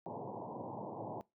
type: band-pass noise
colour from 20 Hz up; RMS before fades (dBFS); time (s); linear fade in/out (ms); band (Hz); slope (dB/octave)
white; -44; 0.06-1.21; 0; 100 to 980; 96
effects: noise-tail reverb RT60 0.2 s tail -21 dB re dry